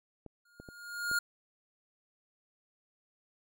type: clicks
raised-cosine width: 2 ms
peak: -33 dBFS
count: 4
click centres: 0.263 / 0.6 / 0.688 / 1.114 s
type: tone with exponential growth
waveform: square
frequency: 1421 Hz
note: F6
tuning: 30 cents sharp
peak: -27 dBFS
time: 0.45-1.19 s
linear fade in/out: 5 ms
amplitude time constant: 160 ms
effects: none